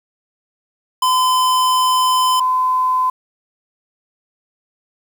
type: tone pair in turn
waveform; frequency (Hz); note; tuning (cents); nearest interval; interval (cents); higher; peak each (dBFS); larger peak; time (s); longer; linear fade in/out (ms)
square / sine; 1020 / 1020; C6 / C6; -44 / -44; unison; 0; neither; -13; neither; 1.02-2.4 / 2.4-3.1; first; 5
effects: 7-bit